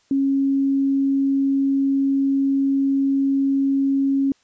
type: tone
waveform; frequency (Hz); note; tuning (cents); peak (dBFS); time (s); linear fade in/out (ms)
sine; 273.8; C#4; -21; -16; 0.11-4.32; 2
effects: white hiss -61 dBFS RMS until 4.43 s + resampled to 16000 Hz